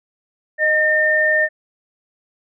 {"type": "tone pair together", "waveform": "sine", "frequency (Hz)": [618, 1813.8], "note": ["D#5", "A#6"], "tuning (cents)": [-12, -48], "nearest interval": "octave + perfect fifth", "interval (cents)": 1864, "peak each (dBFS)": [-19, -14], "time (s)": [0.58, 1.49], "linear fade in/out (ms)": 50, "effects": []}